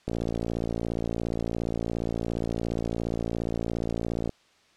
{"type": "click train", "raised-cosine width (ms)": 2, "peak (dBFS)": -16, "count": 242, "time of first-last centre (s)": [0.08, 4.293], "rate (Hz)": 57.2, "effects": ["white hiss -61 dBFS RMS until 4.76 s", "low-pass 5000 Hz 12 dB/octave"]}